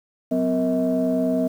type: tone cluster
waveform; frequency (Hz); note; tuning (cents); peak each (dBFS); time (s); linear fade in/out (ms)
sine; 184.9 / 254.8 / 464.6 / 640; F#3 / C4 / A#4 / D#5; -1 / -46 / -6 / +49; -28 / -20 / -28 / -23; 0.31-1.48; 10
effects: tanh soft clip ceiling -11 dBFS + 8-bit